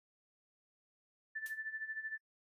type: tone with tremolo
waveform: sine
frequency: 1760 Hz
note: A6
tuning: in tune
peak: -37 dBFS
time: 1.35-2.18 s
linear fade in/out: 10 ms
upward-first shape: sine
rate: 13 Hz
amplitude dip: 75%
type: noise with exponential decay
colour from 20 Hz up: blue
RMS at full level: -45 dBFS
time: 1.46-1.6 s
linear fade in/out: 1 ms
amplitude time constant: 30 ms
effects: noise-tail reverb RT60 0.1 s tail -26 dB re dry + resampled to 32000 Hz